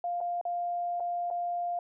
sine tone with dropouts, 700 Hz, F5, 4 cents sharp, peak -29 dBFS, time 0.04-1.79 s, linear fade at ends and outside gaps 2 ms, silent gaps 0.205-0.211 / 0.413-0.452 / 0.999-1.004 / 1.303-1.31 s, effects none

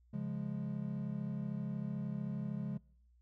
triangle chord, Db major, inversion none, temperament equal, 138.59 / 174.61 / 207.7 Hz, Db3 / F3 / Ab3, 0 / 0 / 0 cents, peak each -39 / -40 / -38 dBFS, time 0.13-2.78 s, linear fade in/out 10 ms, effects noise-tail reverb RT60 0.7 s tail -26 dB re dry + added 60 Hz sine -64 dBFS peak until 3.21 s

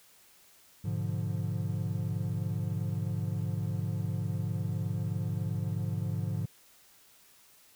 triangle chord, G# diminished seventh, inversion none, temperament equal, 103.83 / 123.47 / 146.83 / 174.61 Hz, G#2 / B2 / D3 / F3, 0 / 0 / 0 / 0 cents, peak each -31 / -36 / -34 / -35 dBFS, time 0.84-6.46 s, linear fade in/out 10 ms, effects white hiss -60 dBFS RMS until 7.75 s

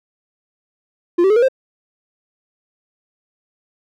triangle tone with pitch steps, 347.4 / 385.5 / 427.7 / 474.6 / 526.6 Hz, F4 / G4 / A4 / A#4 / C5, -9 / -29 / -49 / +31 / +11 cents, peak -8 dBFS, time 1.18-1.485 s, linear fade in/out 10 ms, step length 61 ms, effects none

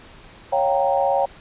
sine chord, G half-diminished seventh, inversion second, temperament equal with one note detuned, 554.4 / 707 / 784 / 932.3 Hz, Db5 / F5 / G5 / Bb5, 0 / +21 / 0 / 0 cents, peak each -20 / -24 / -21 / -26 dBFS, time 0.52-1.26 s, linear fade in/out 10 ms, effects pink hiss -45 dBFS RMS until 1.4 s + resampled to 8000 Hz

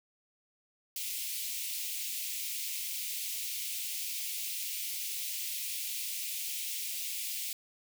white high-pass noise, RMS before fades -37 dBFS, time 0.96-7.53 s, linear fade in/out 2 ms, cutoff 2200 Hz, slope 48 dB/octave, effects none

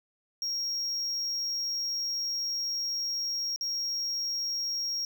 triangle tone with dropouts, 5588 Hz, F8, in tune, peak -28 dBFS, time 0.42-5.05 s, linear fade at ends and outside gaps 1 ms, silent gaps 3.561-3.61 s, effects none

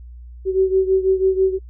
sine beating tone pair, 378.4 / 384.5 Hz, F#4 / G4, +39 / -33 cents, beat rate 6.1 Hz, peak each -15 / -19 dBFS, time 0.45-1.59 s, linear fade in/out 50 ms, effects noise-tail reverb RT60 0.1 s tail -23 dB re dry + added 60 Hz sine -35 dBFS peak until 1.69 s

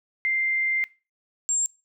sine tone pair in turn, 2093 / 7426 Hz, C7 / A#8, 0 / -8 cents, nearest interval octave + minor seventh, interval 2192 cents, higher second, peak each -21 dBFS, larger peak neither, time 0.25-0.84 / 1.49-1.66 s, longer first, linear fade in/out 0 ms, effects noise-tail reverb RT60 0.3 s tail -21 dB re dry

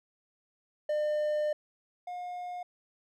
triangle tone pair in turn, 602 / 715.9 Hz, D5 / F5, +43 / +43 cents, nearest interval minor third, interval 300 cents, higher second, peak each -25 / -34 dBFS, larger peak first, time 0.89-1.53 / 2.07-2.63 s, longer first, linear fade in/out 5 ms, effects none

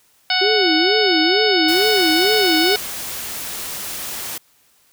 harmonic tone, 740 Hz, F#5, in tune, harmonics 1 / 2 / 3 / 4 / 5 / 6 / 7, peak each -23 / -23 / -23 / -23 / -23 / -23 / -23 dBFS, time 0.3-2.76 s, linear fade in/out 2 ms
sine tone with vibrato, 370.6 Hz, F#4, 3 cents sharp, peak -16 dBFS, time 0.41-2.76 s, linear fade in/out 10 ms, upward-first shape sine, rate 2.2 Hz, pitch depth 280 cents each way
white noise, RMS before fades -28 dBFS, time 1.68-4.38 s, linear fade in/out 5 ms
effects white hiss -57 dBFS RMS until 4.92 s

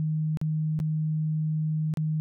sine tone with dropouts, 155.56 Hz, D#3, in tune, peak -24 dBFS, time 0-2.2 s, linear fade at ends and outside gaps 0 ms, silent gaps 0.372-0.414 / 0.791-0.801 / 1.939-1.972 s, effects none

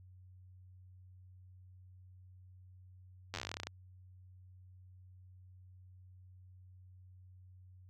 slowing click train, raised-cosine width 0.2 ms, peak -22 dBFS, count 17, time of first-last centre 3.34-3.67 s, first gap 10 ms, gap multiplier 1.09, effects added 92 Hz sine -55 dBFS peak until 7.89 s

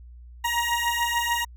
20% pulse beating tone pair, 942 / 948.8 Hz, A#5 / A#5, +18 / +30 cents, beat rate 6.8 Hz, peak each -21 dBFS, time 0.44-1.45 s, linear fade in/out 10 ms, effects added 60 Hz sine -42 dBFS peak until 1.56 s

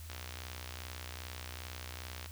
click train, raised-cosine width 0.2 ms, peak -26 dBFS, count 136, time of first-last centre 0.1-2.26 s, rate 62.5 Hz, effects added 80 Hz sine -45 dBFS peak until 2.31 s + white hiss -54 dBFS RMS until 2.31 s

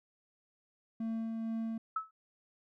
triangle tone with tremolo, 225.3 Hz, A3, 41 cents sharp, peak -31 dBFS, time 1-1.78 s, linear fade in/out 5 ms, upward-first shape sine, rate 2.2 Hz, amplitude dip 25%
sine tone with exponential decay, 1300 Hz, E6, 24 cents flat, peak -28 dBFS, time 1.96-2.11 s, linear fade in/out 5 ms, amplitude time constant 32 ms
effects none

